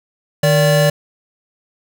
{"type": "tone pair together", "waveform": "square", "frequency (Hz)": [153.62, 580], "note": ["D#3", "D5"], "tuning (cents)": [-22, -22], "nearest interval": "octave + major seventh", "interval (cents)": 2300, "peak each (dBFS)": -14, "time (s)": [0.43, 0.9], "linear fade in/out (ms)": 5, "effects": []}